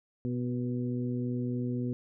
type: harmonic tone with a mistuned harmonic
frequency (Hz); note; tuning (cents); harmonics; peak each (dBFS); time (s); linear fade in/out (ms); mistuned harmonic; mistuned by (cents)
123.47; B2; 0; 1 / 2 / 3 / 4; -33 / -32 / -40 / -44; 0.25-1.93; 0; 4; -20
effects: none